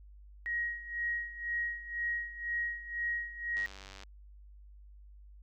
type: tone with tremolo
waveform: sine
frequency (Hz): 1891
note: A#6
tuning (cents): +24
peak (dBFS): -30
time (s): 0.46-3.66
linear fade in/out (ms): 0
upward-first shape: sine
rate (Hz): 2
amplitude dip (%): 80
type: click train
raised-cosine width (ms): 0.2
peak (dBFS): -31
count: 46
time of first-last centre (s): 3.57-4.034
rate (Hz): 96.9
effects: added 50 Hz sine -51 dBFS peak until 5.42 s